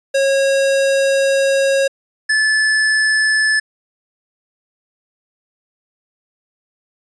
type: tone pair in turn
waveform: square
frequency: 546 / 1736.8 Hz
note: C#5 / A6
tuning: -26 / -23 cents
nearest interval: octave + minor sixth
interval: 2003 cents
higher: second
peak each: -13 dBFS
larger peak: neither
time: 0.14-1.88 / 2.29-3.6 s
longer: first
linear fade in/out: 10 ms
effects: resampled to 22050 Hz